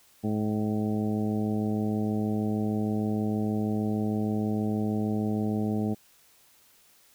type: harmonic tone with a mistuned harmonic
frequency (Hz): 106.4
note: G#2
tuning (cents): +42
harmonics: 1 / 2 / 3 / 4 / 5 / 6 / 7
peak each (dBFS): -32 / -27 / -34 / -36 / -43 / -42 / -41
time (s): 0.23-5.95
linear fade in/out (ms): 20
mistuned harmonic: 7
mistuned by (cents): +46
effects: white hiss -60 dBFS RMS until 7.14 s